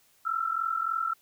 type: tone pair together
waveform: sine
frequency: 1318.6 / 1362 Hz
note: E6 / F6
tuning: 0 / -44 cents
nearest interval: minor second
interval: 56 cents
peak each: -29 / -30 dBFS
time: 0.25-1.14 s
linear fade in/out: 10 ms
effects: white hiss -64 dBFS RMS until 1.21 s